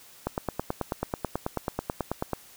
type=click train; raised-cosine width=1 ms; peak=-13 dBFS; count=20; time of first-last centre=0.27-2.333 s; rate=9.21 Hz; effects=white hiss -52 dBFS RMS until 2.56 s